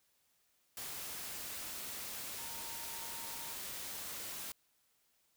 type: tone in noise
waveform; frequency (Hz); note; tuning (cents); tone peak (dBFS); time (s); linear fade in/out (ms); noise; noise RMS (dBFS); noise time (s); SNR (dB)
sine; 922; A#5; -19; -53; 2.38-3.54; 2; white; -44; 0.77-4.52; -12
effects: white hiss -75 dBFS RMS until 5.36 s